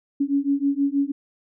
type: beating tone pair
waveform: sine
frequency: 277.2 / 283.5 Hz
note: C#4 / C#4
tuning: 0 / +39 cents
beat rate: 6.3 Hz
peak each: -22 dBFS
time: 0.2-1.12 s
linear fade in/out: 10 ms
effects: none